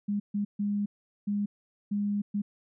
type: tone bursts at uneven times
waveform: sine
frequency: 204.5 Hz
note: G#3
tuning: 26 cents flat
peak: -26 dBFS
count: 6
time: 0.08-0.2 / 0.34-0.45 / 0.59-0.86 / 1.27-1.46 / 1.91-2.22 / 2.34-2.42 s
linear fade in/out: 10 ms
effects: none